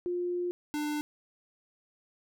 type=tone pair in turn; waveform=sine / square; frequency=353.9 / 298.2 Hz; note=F4 / D4; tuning=+23 / +27 cents; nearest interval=minor third; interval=296 cents; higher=first; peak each=-29 / -31 dBFS; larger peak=first; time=0.06-0.51 / 0.74-1.01 s; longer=first; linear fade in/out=0 ms; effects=none